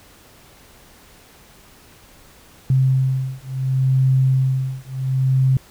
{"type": "beating tone pair", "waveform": "sine", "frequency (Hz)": [131.4, 132.1], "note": ["C3", "C3"], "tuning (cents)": [8, 17], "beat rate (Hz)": 0.7, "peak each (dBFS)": [-18, -18], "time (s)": [2.7, 5.57], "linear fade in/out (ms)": 2, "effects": ["pink hiss -48 dBFS RMS until 5.7 s"]}